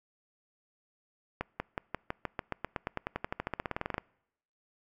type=accelerating click train; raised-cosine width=0.5 ms; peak=-17 dBFS; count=28; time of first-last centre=1.41-3.981 s; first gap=190 ms; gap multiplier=0.94; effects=noise-tail reverb RT60 0.8 s tail -26 dB re dry